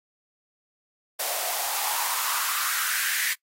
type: noise with high-pass filter sweep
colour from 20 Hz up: white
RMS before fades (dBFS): -27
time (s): 1.19-3.34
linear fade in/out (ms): 10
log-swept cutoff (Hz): 590 to 1900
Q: 4.5
effects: noise-tail reverb RT60 0.1 s tail -22 dB re dry + AAC 48 kbps